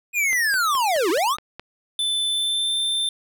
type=linear two-way sweep; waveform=square; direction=down then up; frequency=2501 to 306.9 to 1291 Hz; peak=-19 dBFS; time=0.13-1.37 s; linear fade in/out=50 ms; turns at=1.1 s
type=click train; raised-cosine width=0.3 ms; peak=-19 dBFS; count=7; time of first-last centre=0.33-1.596 s; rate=4.74 Hz
type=tone with pitch glide; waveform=square; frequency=3520 to 3567 Hz; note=A7 to A7; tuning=0 to +23 cents; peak=-21 dBFS; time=1.99-3.09 s; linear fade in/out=2 ms; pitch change=+23 cents; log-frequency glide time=2.29-2.75 s
effects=none